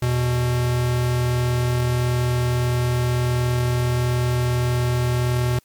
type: tone pair together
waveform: square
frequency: 82.2 / 123.16 Hz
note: E2 / B2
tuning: -4 / -4 cents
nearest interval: perfect fifth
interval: 700 cents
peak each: -29 / -19 dBFS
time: 0.02-5.59 s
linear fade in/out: 5 ms
effects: white hiss -60 dBFS RMS until 5.64 s + MP3 96 kbps